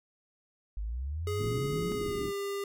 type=exponential sweep; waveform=sine; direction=up; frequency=49 to 189.1 Hz; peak=-32 dBFS; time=0.77-1.92 s; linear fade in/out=0 ms
type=tone with pitch glide; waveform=square; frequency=417.1 to 399.9 Hz; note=G#4 to G4; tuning=+7 to +35 cents; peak=-33 dBFS; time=1.27-2.64 s; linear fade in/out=2 ms; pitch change=-72 cents; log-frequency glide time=1.93-2.32 s
type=low-pass noise; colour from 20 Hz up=white; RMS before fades=-38 dBFS; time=1.37-2.33 s; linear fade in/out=50 ms; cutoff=390 Hz; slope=96 dB/octave
effects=none